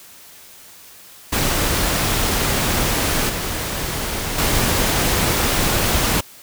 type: noise with level steps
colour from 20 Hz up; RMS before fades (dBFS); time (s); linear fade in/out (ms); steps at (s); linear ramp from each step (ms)
pink; -19 / -24 / -18; 1.32-6.21; 10; 3.29 / 4.38; 5
effects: white hiss -43 dBFS RMS until 6.42 s